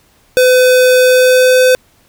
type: tone with pitch glide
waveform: square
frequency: 506 to 509.5 Hz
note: B4 to C5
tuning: +42 to -46 cents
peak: -6 dBFS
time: 0.37-1.75 s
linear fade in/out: 0 ms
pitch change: +12 cents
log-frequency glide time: 0.97-1.62 s
effects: pink hiss -51 dBFS RMS until 2.08 s